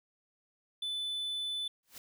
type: tone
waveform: triangle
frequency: 3500 Hz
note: A7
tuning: 10 cents flat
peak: -32 dBFS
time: 0.82-1.68 s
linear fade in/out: 5 ms
type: noise with exponential growth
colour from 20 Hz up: white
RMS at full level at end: -44 dBFS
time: 1.83-1.98 s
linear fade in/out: 1 ms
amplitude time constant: 31 ms
effects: none